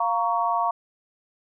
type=chord; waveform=sine; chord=Bb minor; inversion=second; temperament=just; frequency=699.2 / 932.3 / 1118.8 Hz; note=F5 / Bb5 / Db6; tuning=+2 / 0 / +16 cents; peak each=-25 dBFS; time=0-0.71 s; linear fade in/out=5 ms; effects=none